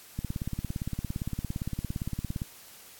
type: click train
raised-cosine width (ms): 5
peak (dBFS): -19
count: 40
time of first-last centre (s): 0.19-2.419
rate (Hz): 17.5
effects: white hiss -51 dBFS RMS until 2.99 s + AAC 64 kbps